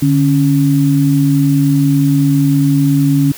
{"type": "tone pair together", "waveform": "sine", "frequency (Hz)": [146.84, 277.2], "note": ["D3", "C#4"], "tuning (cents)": [0, 0], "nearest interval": "major seventh", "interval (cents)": 1100, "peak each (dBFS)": -11, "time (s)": [0.02, 3.32], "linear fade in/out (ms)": 5, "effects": ["white hiss -32 dBFS RMS until 3.37 s"]}